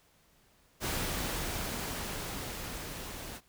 pink noise with level ramp, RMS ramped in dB -33 to -43 dBFS, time 0.8-3.41 s, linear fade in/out 50 ms, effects pink hiss -66 dBFS RMS until 3.48 s

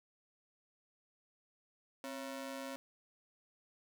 sawtooth ring-modulated tone, 407.4 Hz, G#4, 33 cents flat, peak -35 dBFS, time 2.04-2.76 s, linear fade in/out 0 ms, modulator 142 Hz, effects none

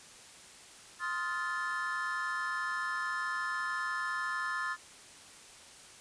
triangle chord, F dominant seventh, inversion second, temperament just, 1047.7 / 1257.2 / 1396.9 / 1746.1 Hz, C6 / Eb6 / F6 / A6, +2 / +18 / 0 / -14 cents, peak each -37 / -38 / -38 / -34 dBFS, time 0.99-4.77 s, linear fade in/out 50 ms, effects white hiss -53 dBFS RMS until 6 s + resampled to 22050 Hz

